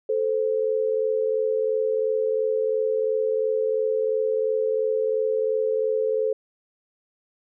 sine tone pair together, 438.1 / 521 Hz, A4 / C5, -7 / -7 cents, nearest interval minor third, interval 300 cents, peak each -22 / -25 dBFS, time 0.09-6.33 s, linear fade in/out 5 ms, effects none

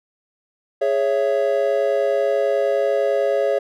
triangle chord, C# minor, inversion second, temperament just, 415.8 / 554.4 / 665.2 Hz, G#4 / C#5 / E5, +2 / 0 / +16 cents, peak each -20 / -17 / -21 dBFS, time 0.81-3.59 s, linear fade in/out 10 ms, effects none

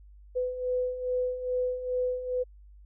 sine beating tone pair, 500 / 502.4 Hz, B4 / B4, +21 / +30 cents, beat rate 2.4 Hz, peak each -34 / -28 dBFS, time 0.35-2.44 s, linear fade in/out 20 ms, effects added 50 Hz sine -49 dBFS peak until 2.85 s

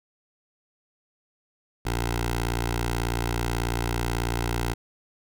10% pulse tone with notch filter, 58.27 Hz, A#1, in tune, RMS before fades -27 dBFS, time 1.85-4.74 s, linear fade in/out 10 ms, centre 210 Hz, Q 1, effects none

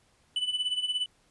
triangle tone with tremolo, 2986 Hz, F#7, 15 cents sharp, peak -23 dBFS, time 0.36-1.06 s, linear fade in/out 2 ms, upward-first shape sine, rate 17 Hz, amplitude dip 75%, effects pink hiss -66 dBFS RMS until 1.3 s + resampled to 24000 Hz

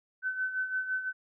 sine tone with tremolo, 1519 Hz, F#6, 45 cents sharp, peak -27 dBFS, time 0.22-1.13 s, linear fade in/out 50 ms, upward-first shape sine, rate 5.9 Hz, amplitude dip 65%, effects none

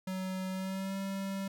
square tone with pitch glide, 187.4 to 194.68 Hz, F#3 to G3, +22 to -12 cents, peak -35 dBFS, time 0.07-1.48 s, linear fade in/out 5 ms, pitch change +66 cents, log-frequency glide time 0.5-0.97 s, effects none

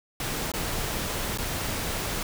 pink noise with dropouts, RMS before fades -30 dBFS, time 0.2-2.23 s, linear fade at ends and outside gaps 2 ms, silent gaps 0.518-0.537 / 1.375-1.384 s, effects none

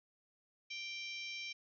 harmonic tone, 784 Hz, G5, in tune, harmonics 3 / 4 / 5 / 6 / 7 / 8, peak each -44 / -49 / -51 / -57 / -50 / -58 dBFS, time 0.7-1.53 s, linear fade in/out 10 ms, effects none

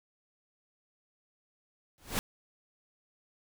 pink noise with exponential growth, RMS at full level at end -27 dBFS, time 1.98-2.19 s, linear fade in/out 0 ms, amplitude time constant 44 ms, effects none

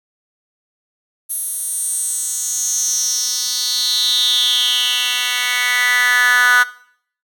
10% pulse tone with high-pass filter sweep, 246.9 Hz, B3, in tune, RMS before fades -17 dBFS, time 1.29-6.64 s, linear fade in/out 20 ms, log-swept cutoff 11000 to 1500 Hz, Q 6, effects noise-tail reverb RT60 0.6 s tail -18 dB re dry

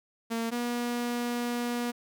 sawtooth tone pair in turn, 229 / 240.6 Hz, A#3 / B3, -31 / -45 cents, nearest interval minor second, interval 86 cents, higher second, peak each -25 dBFS, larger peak neither, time 0.3-0.51 / 0.51-1.92 s, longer second, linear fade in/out 20 ms, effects none

